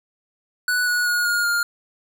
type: tone with pitch steps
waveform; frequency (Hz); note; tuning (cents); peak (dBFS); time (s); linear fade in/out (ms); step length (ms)
square; 1480 / 1462.2 / 1444.5 / 1427.1 / 1409.9; F#6 / F#6 / F#6 / F6 / F6; 0 / -21 / -42 / +37 / +16; -19; 0.68-1.63; 2; 190
effects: none